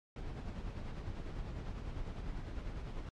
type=noise with tremolo; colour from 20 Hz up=brown; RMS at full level=-40 dBFS; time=0.16-3.09 s; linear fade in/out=2 ms; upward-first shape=sine; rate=10 Hz; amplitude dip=40%; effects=low-pass 5000 Hz 12 dB/octave + MP3 64 kbps